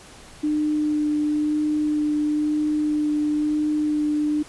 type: tone with vibrato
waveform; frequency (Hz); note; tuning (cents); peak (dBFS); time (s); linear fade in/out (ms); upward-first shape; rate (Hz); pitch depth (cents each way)
sine; 300.8; D4; +42; -19; 0.43-4.43; 10; sine; 1; 10
effects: pink hiss -45 dBFS RMS until 4.48 s + resampled to 24000 Hz

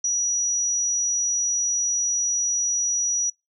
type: tone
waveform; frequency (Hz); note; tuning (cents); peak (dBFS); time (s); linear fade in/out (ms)
sine; 5830; F#8; -26; -20; 0.04-3.3; 5
effects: noise-tail reverb RT60 0.2 s tail -26 dB re dry

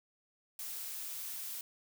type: noise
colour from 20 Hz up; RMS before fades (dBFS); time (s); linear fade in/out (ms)
blue; -42; 0.59-1.61; 2
effects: none

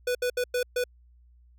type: tone bursts at uneven times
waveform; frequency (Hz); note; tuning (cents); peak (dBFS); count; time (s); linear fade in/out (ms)
square; 493.9; B4; 0; -25; 5; 0.07-0.15 / 0.22-0.3 / 0.37-0.44 / 0.54-0.63 / 0.76-0.84; 5
effects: added 60 Hz sine -54 dBFS peak until 1.58 s

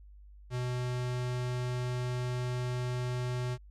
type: tone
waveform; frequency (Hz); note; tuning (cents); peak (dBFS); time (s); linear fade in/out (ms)
square; 124.4; B2; +13; -32; 0.5-3.58; 50
effects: added 50 Hz sine -50 dBFS peak until 3.7 s + low-pass 8000 Hz 12 dB/octave

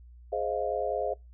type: chord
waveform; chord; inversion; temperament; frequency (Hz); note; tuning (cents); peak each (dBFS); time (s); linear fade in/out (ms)
sine; F minor seventh; first; just; 419.1 / 523.8 / 628.6 / 698.5; Ab4 / C5 / Eb5 / F5; +16 / +2 / +18 / 0; -33; 0.32-1.14; 10
effects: noise-tail reverb RT60 0.2 s tail -23 dB re dry + added 60 Hz sine -48 dBFS peak until 1.33 s

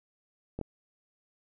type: clicks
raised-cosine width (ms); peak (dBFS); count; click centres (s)
2; -22; 2; 0.59 / 0.613
effects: none

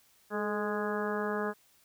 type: harmonic tone with a mistuned harmonic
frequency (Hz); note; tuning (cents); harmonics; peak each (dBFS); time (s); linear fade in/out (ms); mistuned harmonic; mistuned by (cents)
207.7; G#3; 0; 1 / 2 / 3 / 4 / 5 / 6 / 7 / 8; -36 / -34 / -39 / -41 / -41 / -40 / -43 / -40; 0.3-1.54; 50; 2; +37
effects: white hiss -65 dBFS RMS until 1.84 s

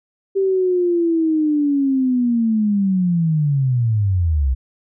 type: linear sweep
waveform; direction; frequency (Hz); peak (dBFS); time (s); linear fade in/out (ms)
sine; down; 392 to 61.3; -14; 0.35-4.55; 20
effects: none

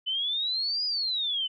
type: exponential two-way sweep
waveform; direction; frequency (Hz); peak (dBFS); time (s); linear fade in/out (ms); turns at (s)
sine; up then down; 2992 to 4978 to 2992; -26; 0.06-1.48; 20; 0.85
effects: none

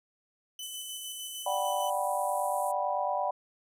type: tone with tremolo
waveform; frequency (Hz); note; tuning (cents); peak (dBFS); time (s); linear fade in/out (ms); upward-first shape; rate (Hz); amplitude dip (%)
sawtooth; 3009; F#7; +28; -35; 0.59-1.9; 2; square; 6.6; 30
type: band-pass noise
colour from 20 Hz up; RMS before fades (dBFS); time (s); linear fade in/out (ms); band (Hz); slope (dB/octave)
pink; -45; 0.62-2.72; 10; 8200 to 12000; 48
type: chord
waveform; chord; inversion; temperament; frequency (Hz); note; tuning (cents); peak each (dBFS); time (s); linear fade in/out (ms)
sine; G major seventh; second; just; 588 / 735 / 784 / 980; D5 / F#5 / G5 / B5; +2 / -12 / 0 / -14; -33; 1.46-3.31; 5
effects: none

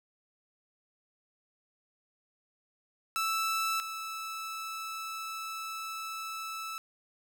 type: tone pair in turn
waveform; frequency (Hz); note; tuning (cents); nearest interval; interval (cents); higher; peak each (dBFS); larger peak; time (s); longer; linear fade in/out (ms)
sawtooth; 1318.5 / 1313.1; E6 / E6; 0 / -7; unison; 7; first; -25 / -33; first; 3.16-3.8 / 3.8-6.78; second; 0
effects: none

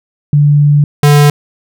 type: tone pair in turn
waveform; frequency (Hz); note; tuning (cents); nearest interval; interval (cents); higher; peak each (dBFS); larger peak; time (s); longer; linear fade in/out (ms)
sine / square; 146.1 / 146.1; D3 / D3; -9 / -9; unison; 0; neither; -4; neither; 0.33-0.84 / 1.03-1.3; first; 2
effects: none

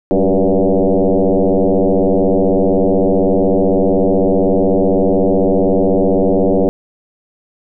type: tone with frequency modulation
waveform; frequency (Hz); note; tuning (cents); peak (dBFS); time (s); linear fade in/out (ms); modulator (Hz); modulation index
sine; 103; G#2; -14; -9; 0.11-6.69; 0; 95.9; 5.6
effects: none

